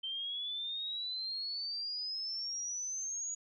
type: exponential sweep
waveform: sine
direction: up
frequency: 3111 to 6800 Hz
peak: -36 dBFS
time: 0.03-3.35 s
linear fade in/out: 10 ms
effects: none